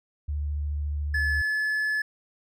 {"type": "tone with vibrato", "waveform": "sine", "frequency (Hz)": 73.42, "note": "D2", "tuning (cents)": 0, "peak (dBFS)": -26, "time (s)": [0.28, 1.42], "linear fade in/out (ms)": 10, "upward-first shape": "square", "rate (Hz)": 14, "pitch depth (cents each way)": 13}
{"type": "tone", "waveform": "triangle", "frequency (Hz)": 1721, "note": "A6", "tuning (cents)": -39, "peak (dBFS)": -22, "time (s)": [1.14, 2.02], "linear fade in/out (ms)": 5}
{"effects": []}